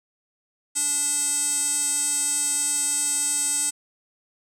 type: tone with band-pass filter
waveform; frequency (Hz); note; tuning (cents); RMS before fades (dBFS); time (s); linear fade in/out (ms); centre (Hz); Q
square; 289.4; D4; -25; -24; 0.75-3.71; 20; 8200; 9
effects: none